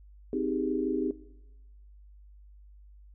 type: chord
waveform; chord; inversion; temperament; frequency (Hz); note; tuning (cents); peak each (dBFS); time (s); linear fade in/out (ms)
sine; Ab major seventh; first; just; 259.6 / 311.5 / 389.3 / 415.3; C4 / Eb4 / G4 / Ab4; -13 / +2 / -12 / 0; -32 / -32 / -32 / -35; 0.33-1.11; 2
effects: noise-tail reverb RT60 1.0 s tail -18 dB re dry + added 50 Hz sine -50 dBFS peak until 3.14 s